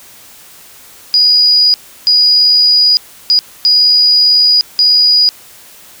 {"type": "tone bursts at uneven times", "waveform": "sine", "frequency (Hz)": 4911, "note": "D#8", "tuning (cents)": -23, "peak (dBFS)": -5, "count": 5, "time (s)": [[1.14, 1.74], [2.07, 2.97], [3.3, 3.39], [3.65, 4.61], [4.79, 5.29]], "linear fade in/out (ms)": 0, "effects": ["white hiss -38 dBFS RMS until 6 s"]}